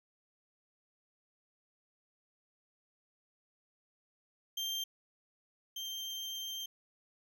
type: tone pair in turn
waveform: 35% pulse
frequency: 3166 / 3154 Hz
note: G7 / G7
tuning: +17 / +10 cents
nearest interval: unison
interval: 7 cents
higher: first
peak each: -33 / -37 dBFS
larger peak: first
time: 4.57-4.84 / 5.76-6.66 s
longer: second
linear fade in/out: 5 ms
effects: none